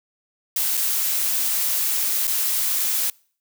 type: noise with dropouts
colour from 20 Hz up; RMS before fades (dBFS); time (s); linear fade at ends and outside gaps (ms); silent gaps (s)
blue; -22; 0.56-3.1; 2; 0.771-0.774 / 2.271-2.277
effects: noise-tail reverb RT60 0.5 s tail -26 dB re dry